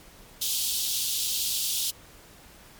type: high-pass noise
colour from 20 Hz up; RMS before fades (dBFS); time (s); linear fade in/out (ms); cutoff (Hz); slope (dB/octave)
pink; -28; 0.41-1.91; 10; 3100; 48
effects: pink hiss -51 dBFS RMS until 2.79 s + MP3 96 kbps